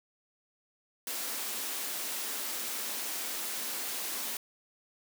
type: high-pass noise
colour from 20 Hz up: white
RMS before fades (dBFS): -36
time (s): 1.07-4.37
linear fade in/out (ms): 2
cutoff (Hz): 200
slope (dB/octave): 48
effects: none